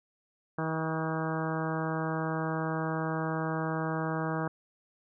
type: harmonic tone with a mistuned harmonic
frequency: 160 Hz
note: D#3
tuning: 49 cents sharp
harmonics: 1 / 2 / 3 / 4 / 5 / 6 / 7 / 8 / 9 / 10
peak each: -33 / -36 / -38 / -39 / -40 / -41 / -41 / -42 / -43 / -43 dBFS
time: 0.58-4.48 s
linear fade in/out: 5 ms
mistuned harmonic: 8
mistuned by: -31 cents
effects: none